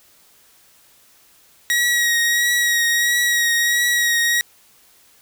sawtooth tone with vibrato, 1900 Hz, A#6, 33 cents sharp, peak -12 dBFS, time 1.7-4.41 s, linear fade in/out 0 ms, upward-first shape triangle, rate 1.5 Hz, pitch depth 28 cents each way, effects white hiss -53 dBFS RMS until 5.21 s

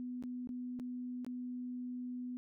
sine tone with dropouts, 248.4 Hz, B3, 10 cents sharp, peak -39 dBFS, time 0-2.37 s, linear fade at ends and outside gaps 0 ms, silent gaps 0.225-0.237 / 0.473-0.491 / 0.791-0.798 / 1.247-1.265 s, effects none

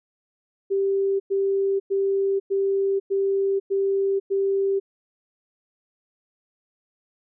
sine tone bursts, 392 Hz, G4, in tune, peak -19 dBFS, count 7, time 0.7-4.8 s, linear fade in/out 20 ms, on 500 ms, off 100 ms, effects none

